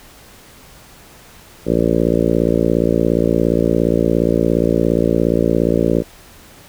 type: harmonic tone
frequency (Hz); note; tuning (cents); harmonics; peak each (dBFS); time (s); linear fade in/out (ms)
57.2; A#1; -32; 1 / 2 / 3 / 4 / 5 / 6 / 7 / 8 / 9 / 10; -25 / -26 / -20 / -21 / -20 / -20 / -22 / -21 / -22 / -25; 1.65-6.04; 50
effects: pink hiss -43 dBFS RMS until 6.68 s